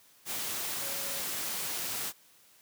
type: tone in noise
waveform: sine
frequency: 554.4 Hz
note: C#5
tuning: in tune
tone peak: -46 dBFS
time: 0.79-1.23 s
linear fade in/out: 50 ms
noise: white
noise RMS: -35 dBFS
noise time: 0.25-2.13 s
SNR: -14 dB
effects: white hiss -61 dBFS RMS until 2.61 s + high-pass 100 Hz 12 dB/octave